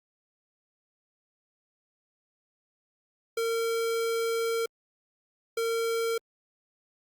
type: tone bursts at uneven times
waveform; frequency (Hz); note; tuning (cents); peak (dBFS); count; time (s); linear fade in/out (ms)
square; 457.8; A#4; -31; -27; 2; 3.37-4.66 / 5.57-6.18; 5
effects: Opus 48 kbps